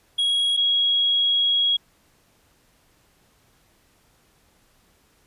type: tone pair in turn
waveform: triangle / sine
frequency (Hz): 3310 / 3310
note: G#7 / G#7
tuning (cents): -6 / -6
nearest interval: unison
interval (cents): 0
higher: neither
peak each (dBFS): -17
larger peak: neither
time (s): 0.18-0.57 / 0.57-1.77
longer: second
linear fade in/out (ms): 10
effects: pink hiss -61 dBFS RMS until 5.26 s + resampled to 32000 Hz